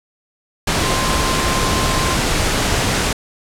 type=tone in noise; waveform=sine; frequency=1046.5 Hz; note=C6; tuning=in tune; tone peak=-23 dBFS; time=0.82-2.15 s; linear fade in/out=5 ms; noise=pink; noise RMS=-17 dBFS; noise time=0.67-3.13 s; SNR=-9 dB; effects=low-pass 9000 Hz 12 dB/octave